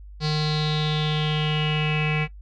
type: tone with low-pass filter sweep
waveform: square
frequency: 152.6 Hz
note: D#3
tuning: 33 cents flat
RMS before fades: -23 dBFS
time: 0.2-2.28 s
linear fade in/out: 50 ms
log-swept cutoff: 4500 to 2400 Hz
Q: 7.2
effects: noise-tail reverb RT60 0.1 s tail -17 dB re dry + added 50 Hz sine -39 dBFS peak until 2.41 s